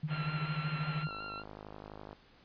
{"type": "tone with tremolo", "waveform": "sine", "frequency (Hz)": 152.9, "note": "D#3", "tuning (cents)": -30, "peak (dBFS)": -30, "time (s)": [0.03, 1.08], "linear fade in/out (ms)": 5, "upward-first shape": "sine", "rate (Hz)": 13, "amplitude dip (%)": 80}
{"type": "low-pass noise", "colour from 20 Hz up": "white", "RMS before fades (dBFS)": -45, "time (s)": [0.07, 1.06], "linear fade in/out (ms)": 50, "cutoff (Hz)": 3000, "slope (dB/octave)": 48}
{"type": "tone with vibrato", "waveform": "sawtooth", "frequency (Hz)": 1367, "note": "F6", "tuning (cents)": -37, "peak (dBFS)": -37, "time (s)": [0.09, 1.44], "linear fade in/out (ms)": 50, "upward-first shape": "square", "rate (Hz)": 5.4, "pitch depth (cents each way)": 22}
{"type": "click train", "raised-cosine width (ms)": 1, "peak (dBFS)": -32, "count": 56, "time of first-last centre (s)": [1.07, 2.13], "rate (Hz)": 51.9}
{"effects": ["pink hiss -62 dBFS RMS until 2.44 s", "resampled to 11025 Hz"]}